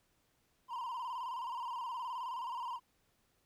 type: tone with vibrato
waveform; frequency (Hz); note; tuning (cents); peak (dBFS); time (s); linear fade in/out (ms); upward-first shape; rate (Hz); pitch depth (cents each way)
triangle; 980; B5; -14; -36; 0.68-2.8; 50; square; 19; 78
effects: pink hiss -75 dBFS RMS until 3.45 s